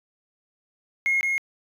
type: tone with echo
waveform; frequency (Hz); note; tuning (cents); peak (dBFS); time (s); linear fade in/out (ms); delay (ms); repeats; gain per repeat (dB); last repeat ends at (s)
triangle; 2154; C7; +50; -16; 1.06-1.21; 0; 170; 1; -3; 1.38
effects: tanh soft clip ceiling -16 dBFS